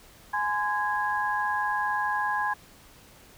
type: tone cluster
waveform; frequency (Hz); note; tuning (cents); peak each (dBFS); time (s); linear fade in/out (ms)
sine; 837 / 1028 / 1652; G#5 / C6 / G#6; +13 / -31 / -10; -29; 0.33-2.54; 10
effects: pink hiss -53 dBFS RMS until 3.37 s